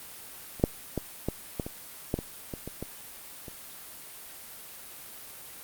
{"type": "clicks", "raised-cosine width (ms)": 2, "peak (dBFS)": [-27, -6, -15, -14, -15, -22, -12, -20, -21, -23, -21, -27], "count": 12, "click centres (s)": [0.598, 0.639, 0.977, 1.286, 1.598, 1.665, 2.141, 2.189, 2.538, 2.676, 2.826, 3.482], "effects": ["white hiss -45 dBFS RMS until 5.63 s", "Opus 32 kbps"]}